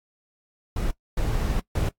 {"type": "noise bursts at uneven times", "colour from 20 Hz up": "brown", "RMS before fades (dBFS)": -24, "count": 3, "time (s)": [[0.76, 0.91], [1.17, 1.6], [1.75, 1.89]], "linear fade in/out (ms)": 5, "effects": ["noise-tail reverb RT60 0.1 s tail -20 dB re dry", "AAC 64 kbps"]}